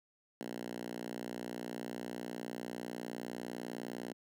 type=tone with high-pass filter; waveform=5% pulse; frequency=59.9 Hz; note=A#1; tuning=48 cents sharp; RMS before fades=-43 dBFS; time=0.41-4.13 s; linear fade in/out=0 ms; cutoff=230 Hz; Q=2; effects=none